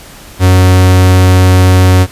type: tone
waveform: 45% pulse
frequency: 92.3 Hz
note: F#2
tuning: 4 cents flat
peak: -3 dBFS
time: 0.39-2.07 s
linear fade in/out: 50 ms
effects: pink hiss -33 dBFS RMS until 2.11 s + resampled to 32000 Hz